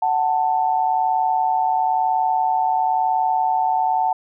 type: tone pair together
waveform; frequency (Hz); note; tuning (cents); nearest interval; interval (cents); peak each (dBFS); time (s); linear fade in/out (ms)
sine; 745 / 886; F#5 / A5; +12 / +12; minor third; 300; -19; 0.02-4.13; 5
effects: none